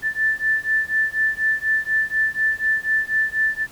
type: beating tone pair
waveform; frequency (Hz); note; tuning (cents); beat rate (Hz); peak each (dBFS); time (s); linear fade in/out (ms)
sine; 1760 / 1764.1; A6 / A6; 0 / +4; 4.1; -21; 0.02-3.67; 50
effects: pink hiss -46 dBFS RMS until 3.71 s